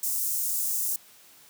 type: high-pass noise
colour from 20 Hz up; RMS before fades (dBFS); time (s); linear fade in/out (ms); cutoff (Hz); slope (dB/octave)
white; -28; 0.03-0.96; 2; 6700; 24
effects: white hiss -54 dBFS RMS until 1.49 s + high-pass 100 Hz 12 dB/octave